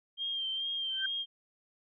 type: tone with vibrato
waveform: sine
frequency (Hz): 3182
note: G7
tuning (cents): +25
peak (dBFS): -32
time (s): 0.17-1.26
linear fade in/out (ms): 50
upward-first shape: sine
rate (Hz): 2.3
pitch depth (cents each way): 35
type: tone with exponential growth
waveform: sine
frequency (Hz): 1556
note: G6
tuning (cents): -13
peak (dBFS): -28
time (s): 0.9-1.06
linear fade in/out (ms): 5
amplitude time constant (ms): 34
effects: none